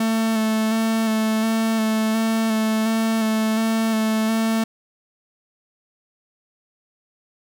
45% pulse tone with vibrato, 221.4 Hz, A3, 11 cents sharp, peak -18 dBFS, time 0-4.64 s, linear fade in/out 5 ms, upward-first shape square, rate 1.4 Hz, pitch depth 17 cents each way, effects none

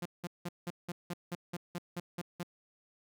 sawtooth tone bursts, 174.61 Hz, F3, in tune, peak -32 dBFS, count 12, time 0.02-2.432 s, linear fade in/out 5 ms, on 36 ms, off 180 ms, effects none

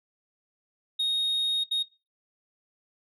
sine tone bursts at uneven times, 3729 Hz, A#7, in tune, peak -21 dBFS, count 2, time 0.99-1.64 / 1.71-1.83 s, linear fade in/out 10 ms, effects noise-tail reverb RT60 0.3 s tail -23 dB re dry + tanh soft clip ceiling -23 dBFS

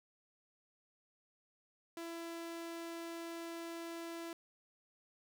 sawtooth tone, 334.8 Hz, E4, 27 cents sharp, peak -39 dBFS, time 1.97-4.33 s, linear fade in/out 2 ms, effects none

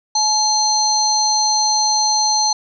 sine tone cluster, 856 / 4215 / 6100 Hz, A5 / C8 / G8, -48 / +12 / -48 cents, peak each -18 dBFS, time 0.15-2.53 s, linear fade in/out 5 ms, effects none

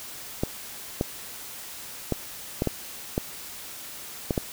clicks, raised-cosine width 2 ms, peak -10 dBFS, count 8, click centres 0.435 / 1.011 / 2.123 / 2.621 / 2.673 / 3.179 / 4.308 / 4.378 s, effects white hiss -40 dBFS RMS until 4.52 s

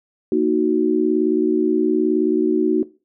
sine chord, D# minor, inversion second, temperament equal, 233.1 / 311.1 / 370 Hz, A#3 / D#4 / F#4, 0 / 0 / 0 cents, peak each -22 / -19 / -17 dBFS, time 0.32-2.83 s, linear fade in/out 2 ms, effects noise-tail reverb RT60 0.3 s tail -18 dB re dry

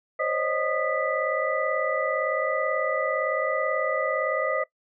sine tone cluster, 523 / 561 / 622 / 1232 / 1978 Hz, C5 / C#5 / D#5 / D#6 / B6, -1 / +21 / -1 / -17 / +2 cents, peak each -29 / -32 / -28 / -30 / -31 dBFS, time 0.19-4.64 s, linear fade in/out 10 ms, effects noise-tail reverb RT60 0.1 s tail -18 dB re dry

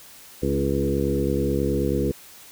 harmonic tone with a mistuned harmonic, 69.3 Hz, C#2, in tune, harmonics 1 / 2 / 3 / 4 / 5 / 6 / 7, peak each -28 / -28 / -28 / -28 / -28 / -28 / -28 dBFS, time 0.42-2.12 s, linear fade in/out 10 ms, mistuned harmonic 5, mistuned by -17 cents, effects white hiss -46 dBFS RMS until 2.51 s

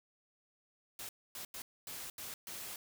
white noise bursts at uneven times, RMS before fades -45 dBFS, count 6, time 0.99-1.09 / 1.35-1.45 / 1.54-1.62 / 1.87-2.1 / 2.18-2.34 / 2.47-2.76 s, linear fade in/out 2 ms, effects none

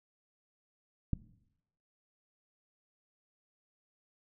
click, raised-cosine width 5 ms, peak -18 dBFS, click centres 1.133 s, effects noise-tail reverb RT60 0.8 s tail -18 dB re dry

